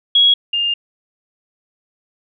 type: tone pair in turn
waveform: sine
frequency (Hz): 3322 / 2813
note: G#7 / F7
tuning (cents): 0 / +12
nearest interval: minor third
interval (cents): 288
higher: first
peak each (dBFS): -8 / -15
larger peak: first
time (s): 0.15-0.34 / 0.53-0.74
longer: second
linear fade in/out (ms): 5
effects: none